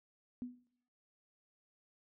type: tone with exponential decay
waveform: sine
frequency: 246.9 Hz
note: B3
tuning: in tune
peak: -36 dBFS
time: 0.42-0.67 s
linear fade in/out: 0 ms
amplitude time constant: 53 ms
effects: noise-tail reverb RT60 0.7 s tail -22 dB re dry